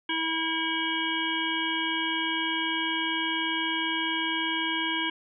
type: harmonic tone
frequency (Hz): 324.1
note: E4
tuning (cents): -29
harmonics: 1 / 3 / 5 / 7 / 9 / 10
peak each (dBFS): -33 / -33 / -33 / -33 / -33 / -33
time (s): 0.09-5.1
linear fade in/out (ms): 5
effects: none